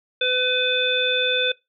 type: harmonic tone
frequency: 504 Hz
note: B4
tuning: 35 cents sharp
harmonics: 1 / 3 / 5 / 7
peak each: -24 / -26 / -25 / -21 dBFS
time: 0.21-1.52 s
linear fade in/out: 5 ms
effects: noise-tail reverb RT60 0.2 s tail -22 dB re dry